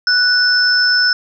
sine tone pair together, 1480 / 5274 Hz, F#6 / E8, 0 / 0 cents, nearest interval octave + minor seventh, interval 2200 cents, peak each -13 dBFS, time 0.07-1.13 s, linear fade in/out 2 ms, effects none

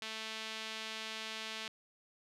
sawtooth tone with band-pass filter, 220 Hz, A3, in tune, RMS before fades -43 dBFS, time 0.02-1.68 s, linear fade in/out 2 ms, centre 3300 Hz, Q 1.4, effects resampled to 32000 Hz

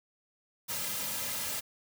white noise with comb filter, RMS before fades -35 dBFS, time 0.68-1.61 s, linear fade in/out 20 ms, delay 2.7 ms, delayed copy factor -0.65, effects none

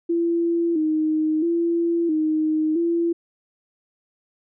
sine tone with vibrato, 324.6 Hz, E4, 27 cents flat, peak -18 dBFS, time 0.09-3.13 s, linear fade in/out 10 ms, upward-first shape square, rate 0.75 Hz, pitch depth 72 cents each way, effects none

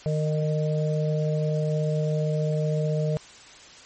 harmonic tone, 153.4 Hz, D#3, 24 cents flat, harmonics 1 / 3 / 4, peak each -23 / -30 / -30 dBFS, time 0.06-3.17 s, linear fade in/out 0 ms, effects white hiss -47 dBFS RMS until 3.85 s + MP3 32 kbps

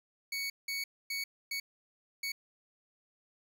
25% pulse tone bursts at uneven times, 2230 Hz, C#7, 10 cents sharp, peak -30 dBFS, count 5, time 0.32-0.5 / 0.68-0.84 / 1.1-1.24 / 1.51-1.6 / 2.23-2.32 s, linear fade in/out 5 ms, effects 10-bit

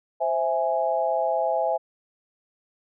sine chord, C augmented, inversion none, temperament equal, 523.3 / 659.3 / 830.6 Hz, C5 / E5 / G#5, 0 / 0 / 0 cents, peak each -27 / -24 / -26 dBFS, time 0.2-1.78 s, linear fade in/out 20 ms, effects none

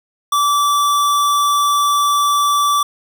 square tone, 1160 Hz, D6, 22 cents flat, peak -13 dBFS, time 0.32-2.83 s, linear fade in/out 5 ms, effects none

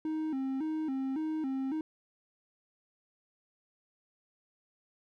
triangle tone with vibrato, 288.9 Hz, D4, 28 cents flat, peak -29 dBFS, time 0.05-1.81 s, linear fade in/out 2 ms, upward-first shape square, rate 1.8 Hz, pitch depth 140 cents each way, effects none

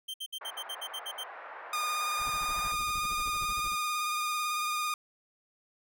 45% pulse tone bursts, 3136 Hz, G7, in tune, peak -35 dBFS, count 10, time 0.08-1.239 s, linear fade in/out 10 ms, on 61 ms, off 61 ms
pink band-pass noise, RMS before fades -45 dBFS, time 0.41-2.72 s, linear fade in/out 5 ms, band 640 to 1800 Hz, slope 24 dB/octave
sawtooth tone with vibrato, 1221 Hz, D#6, 33 cents flat, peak -26 dBFS, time 1.73-4.94 s, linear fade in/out 2 ms, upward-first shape triangle, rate 18 Hz, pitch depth 26 cents each way
brown noise with tremolo, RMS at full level -41 dBFS, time 2.18-3.77 s, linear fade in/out 50 ms, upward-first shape sine, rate 13 Hz, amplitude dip 95%
effects none

